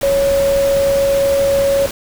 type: tone in noise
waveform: sine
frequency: 554.4 Hz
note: C#5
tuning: in tune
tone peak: -11 dBFS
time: 0.03-1.86 s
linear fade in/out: 2 ms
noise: pink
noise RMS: -25 dBFS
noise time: 0.01-1.91 s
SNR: +11 dB
effects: none